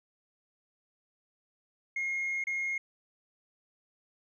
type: tone with dropouts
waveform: sine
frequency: 2146 Hz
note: C7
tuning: 43 cents sharp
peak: -28 dBFS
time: 1.96-2.78 s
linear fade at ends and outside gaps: 5 ms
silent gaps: 2.44-2.469 s
effects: tanh soft clip ceiling -28 dBFS